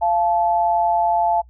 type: tone pair together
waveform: sine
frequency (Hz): 689.7 / 869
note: F5 / A5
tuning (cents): -22 / -22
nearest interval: major third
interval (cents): 400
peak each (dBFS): -18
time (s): 0.01-1.42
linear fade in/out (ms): 20
effects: noise-tail reverb RT60 0.1 s tail -25 dB re dry + added 60 Hz sine -44 dBFS peak until 1.49 s